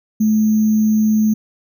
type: tone with sample-and-hold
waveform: sine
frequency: 215.7 Hz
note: A3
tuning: 34 cents flat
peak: -11 dBFS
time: 0.2-1.34 s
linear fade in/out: 10 ms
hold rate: 6300 Hz
effects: none